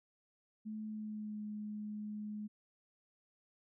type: tone with pitch glide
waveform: sine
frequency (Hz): 215.7 to 210.7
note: A3 to G#3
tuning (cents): -34 to +25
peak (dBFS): -40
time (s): 0.65-2.48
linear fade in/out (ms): 20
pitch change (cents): -41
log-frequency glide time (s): 0.85-1.43
effects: none